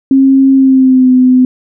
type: tone with pitch glide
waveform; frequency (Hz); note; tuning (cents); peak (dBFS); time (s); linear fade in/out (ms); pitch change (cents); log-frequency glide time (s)
sine; 268.8 to 254.3; C4 to C4; +47 to -49; -3; 0.11-1.45; 2; -96; 0.54-1.11
effects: none